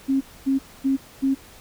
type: tone bursts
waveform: sine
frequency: 270 Hz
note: C#4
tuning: 45 cents flat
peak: -17 dBFS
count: 4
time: 0.08-1.35 s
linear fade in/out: 20 ms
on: 130 ms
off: 250 ms
effects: pink hiss -47 dBFS RMS until 1.6 s